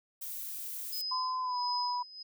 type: noise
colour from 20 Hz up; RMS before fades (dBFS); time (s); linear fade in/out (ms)
violet; -40; 0.21-1.02; 10
type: tone with tremolo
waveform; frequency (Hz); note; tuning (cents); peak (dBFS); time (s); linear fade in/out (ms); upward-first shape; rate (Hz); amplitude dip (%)
sine; 5040; D#8; +21; -33; 0.92-2.23; 10; sine; 1.5; 85
type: tone with pitch glide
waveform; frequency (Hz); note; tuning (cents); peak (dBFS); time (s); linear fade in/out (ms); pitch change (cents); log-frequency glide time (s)
sine; 1022 to 982.1; C6 to B5; -41 to -10; -31; 1.11-2.03; 10; -69; 1.41-1.59
effects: none